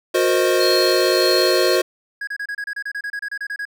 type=chord; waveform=square; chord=C half-diminished seventh; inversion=second; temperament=equal with one note detuned; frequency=363.2 / 466.2 / 523.3 / 622.3 Hz; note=Gb4 / Bb4 / C5 / Eb5; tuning=-32 / 0 / 0 / 0 cents; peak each=-19 / -24 / -21 / -23 dBFS; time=0.14-1.82 s; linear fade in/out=10 ms
type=tone with tremolo; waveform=triangle; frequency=4252 Hz; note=C8; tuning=27 cents sharp; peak=-18 dBFS; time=0.6-1.76 s; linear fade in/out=5 ms; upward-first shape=sine; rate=1.7 Hz; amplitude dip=45%
type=tone bursts; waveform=triangle; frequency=1654 Hz; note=G#6; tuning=8 cents flat; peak=-22 dBFS; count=16; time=2.21-3.653 s; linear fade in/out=5 ms; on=63 ms; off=29 ms
effects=none